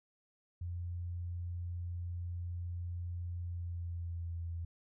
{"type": "tone with pitch glide", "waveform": "sine", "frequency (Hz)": [87.31, 84.48], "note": ["F2", "E2"], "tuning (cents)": [0, 43], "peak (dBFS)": -37, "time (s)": [0.61, 4.65], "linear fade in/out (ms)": 5, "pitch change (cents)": -57, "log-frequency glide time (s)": [3.41, 4.39], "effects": []}